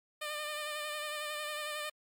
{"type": "tone with vibrato", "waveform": "10% pulse", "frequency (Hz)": 601, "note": "D5", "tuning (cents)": 40, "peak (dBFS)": -28, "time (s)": [0.21, 1.9], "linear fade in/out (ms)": 10, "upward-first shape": "sine", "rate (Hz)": 11, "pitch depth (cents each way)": 28, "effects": ["MP3 96 kbps"]}